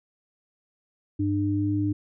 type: tone pair together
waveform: sine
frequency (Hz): 100.5 / 300.6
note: G2 / D4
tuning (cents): +44 / +40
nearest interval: octave + perfect fifth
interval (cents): 1896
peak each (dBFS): -26 / -24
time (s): 1.19-1.93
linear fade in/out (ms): 10
effects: none